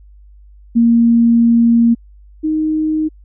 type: tone pair in turn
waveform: sine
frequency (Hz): 233.1 / 311.2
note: A#3 / D#4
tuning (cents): 0 / 0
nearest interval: perfect fourth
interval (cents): 500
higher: second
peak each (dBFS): -7 / -13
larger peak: first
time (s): 0.75-1.95 / 2.43-3.09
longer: first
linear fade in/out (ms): 20
effects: added 50 Hz sine -39 dBFS peak until 3.24 s